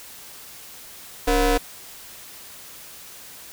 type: ring-modulated tone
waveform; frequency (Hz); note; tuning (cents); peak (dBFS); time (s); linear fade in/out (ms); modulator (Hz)
25% pulse; 252.5; B3; +39; -10; 1.27-1.58; 10; 218
effects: white hiss -42 dBFS RMS until 3.52 s